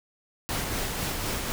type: noise with tremolo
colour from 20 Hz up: pink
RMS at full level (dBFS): -29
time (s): 0.49-1.52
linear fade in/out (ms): 0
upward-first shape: sine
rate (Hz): 4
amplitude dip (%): 30
effects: none